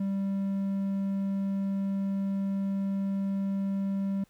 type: tone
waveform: triangle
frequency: 195.9 Hz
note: G3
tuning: 1 cent flat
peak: -25 dBFS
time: 0-4.24 s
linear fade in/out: 5 ms
effects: pink hiss -66 dBFS RMS until 4.29 s